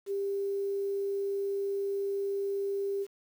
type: tone with quantisation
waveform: sine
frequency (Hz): 396.9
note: G4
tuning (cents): +22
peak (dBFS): -29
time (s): 0.06-3.07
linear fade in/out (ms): 50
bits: 9
effects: none